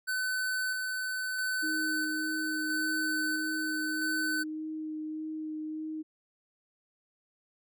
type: tone with tremolo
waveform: square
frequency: 1513 Hz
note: F#6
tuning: 38 cents sharp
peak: -30 dBFS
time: 0.07-4.44 s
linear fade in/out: 20 ms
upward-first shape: square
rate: 0.76 Hz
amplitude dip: 25%
type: tone with vibrato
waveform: sine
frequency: 311.1 Hz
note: D#4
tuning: in tune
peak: -34 dBFS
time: 1.62-6.03 s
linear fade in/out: 20 ms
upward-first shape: sine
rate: 1.7 Hz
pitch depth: 11 cents each way
effects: none